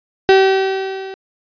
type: tone with level ramp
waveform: 35% pulse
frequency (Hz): 384.2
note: G4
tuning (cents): -35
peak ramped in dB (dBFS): -4 to -26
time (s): 0.29-1.14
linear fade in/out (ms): 0
effects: resampled to 11025 Hz